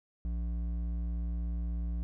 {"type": "tone with hard clipping", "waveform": "sine", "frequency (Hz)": 58.27, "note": "A#1", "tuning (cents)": 0, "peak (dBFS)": -33, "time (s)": [0.25, 2.03], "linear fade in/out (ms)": 0, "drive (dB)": 8, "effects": []}